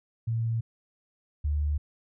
sine tone pair in turn, 114.3 / 73.94 Hz, A#2 / D2, -34 / +12 cents, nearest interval minor sixth, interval 754 cents, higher first, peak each -25 / -24 dBFS, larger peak second, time 0.27-0.61 / 1.44-1.78 s, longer neither, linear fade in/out 10 ms, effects none

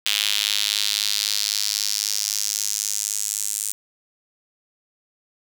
sawtooth tone with high-pass filter sweep, 103.83 Hz, G#2, in tune, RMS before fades -24 dBFS, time 0.06-3.72 s, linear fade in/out 0 ms, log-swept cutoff 3200 to 7900 Hz, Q 2.5, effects none

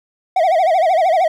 triangle tone with vibrato, 695 Hz, F5, 9 cents flat, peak -9 dBFS, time 0.36-1.28 s, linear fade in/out 5 ms, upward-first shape sine, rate 13 Hz, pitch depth 180 cents each way, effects none

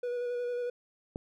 triangle tone with vibrato, 486.8 Hz, B4, 25 cents flat, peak -29 dBFS, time 0.03-0.7 s, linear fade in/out 5 ms, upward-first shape square, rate 11 Hz, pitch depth 14 cents each way
click, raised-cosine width 2 ms, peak -23 dBFS, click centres 1.159 s
effects none

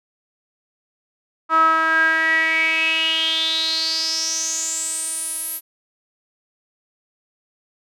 sawtooth tone with band-pass filter sweep, 322.1 Hz, E4, 40 cents flat, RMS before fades -20 dBFS, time 1.49-5.61 s, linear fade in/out 50 ms, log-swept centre 1200 to 12000 Hz, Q 9, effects none

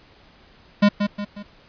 square tone with echo, 204.7 Hz, G#3, 25 cents flat, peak -12 dBFS, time 0.82-0.89 s, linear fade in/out 10 ms, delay 180 ms, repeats 3, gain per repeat -7 dB, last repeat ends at 1.43 s, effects pink hiss -52 dBFS RMS until 1.68 s + resampled to 11025 Hz

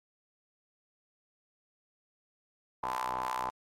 sawtooth ring-modulated tone, 63.1 Hz, B1, 38 cents sharp, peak -25 dBFS, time 2.83-3.5 s, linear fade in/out 0 ms, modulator 948 Hz, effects MP3 64 kbps

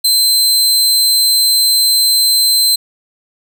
sawtooth tone, 4100 Hz, C8, 36 cents flat, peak -6 dBFS, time 0.04-2.76 s, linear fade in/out 10 ms, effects none

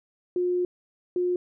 sine tone pair in turn, 358 / 358 Hz, F4 / F4, +43 / +43 cents, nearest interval unison, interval 0 cents, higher neither, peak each -22 dBFS, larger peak neither, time 0.36-0.65 / 1.16-1.36 s, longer first, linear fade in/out 2 ms, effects none

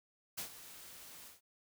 white noise with ADSR envelope, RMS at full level -40 dBFS, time 0.37-1.41 s, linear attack 16 ms, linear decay 100 ms, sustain -13 dB, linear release 150 ms, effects none

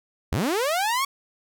sawtooth linear sweep, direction up, 55 to 1130 Hz, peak -18 dBFS, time 0.32-1.05 s, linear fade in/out 5 ms, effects none

